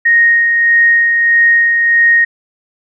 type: tone with tremolo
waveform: sine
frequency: 1864.7 Hz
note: A#6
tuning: in tune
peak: -5 dBFS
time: 0.05-2.25 s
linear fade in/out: 10 ms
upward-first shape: sine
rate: 1.6 Hz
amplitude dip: 35%
effects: none